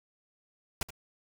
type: noise with echo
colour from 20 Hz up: pink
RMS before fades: -32 dBFS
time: 0.81-0.83 s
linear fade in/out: 2 ms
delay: 75 ms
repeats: 1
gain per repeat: -13 dB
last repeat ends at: 0.905 s
effects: none